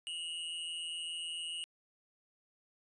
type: tone with amplitude modulation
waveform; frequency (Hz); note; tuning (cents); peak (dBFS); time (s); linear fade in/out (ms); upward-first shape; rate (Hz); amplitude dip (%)
square; 2877; F#7; -49; -36; 0.07-1.64; 0; sine; 167; 60
effects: resampled to 22050 Hz